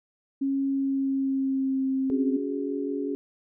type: tone with pitch glide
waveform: sine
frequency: 273.3 to 265.8 Hz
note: C#4 to C4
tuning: -24 to +27 cents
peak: -23 dBFS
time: 0.41-2.37 s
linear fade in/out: 10 ms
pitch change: -49 cents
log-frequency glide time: 0.68-1.86 s
type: chord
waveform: sine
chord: C# suspended fourth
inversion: none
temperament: equal with one note detuned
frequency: 280.4 / 370 / 415.3 Hz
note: C#4 / F#4 / G#4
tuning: +20 / 0 / 0 cents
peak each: -29 / -34 / -32 dBFS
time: 2.1-3.15 s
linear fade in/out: 0 ms
effects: none